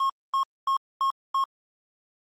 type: tone bursts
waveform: triangle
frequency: 1082 Hz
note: C#6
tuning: 42 cents flat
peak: -19 dBFS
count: 5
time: 0-1.44 s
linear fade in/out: 2 ms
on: 96 ms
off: 240 ms
effects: Opus 24 kbps